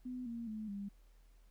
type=tone with pitch steps; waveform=sine; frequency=251.1 / 232.9 / 216.1 / 200.5 Hz; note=B3 / A#3 / A3 / G3; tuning=+29 / -1 / -31 / +39 cents; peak=-40 dBFS; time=0.05-0.89 s; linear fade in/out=10 ms; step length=210 ms; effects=added 40 Hz sine -60 dBFS peak until 1.5 s + pink hiss -75 dBFS RMS until 1.5 s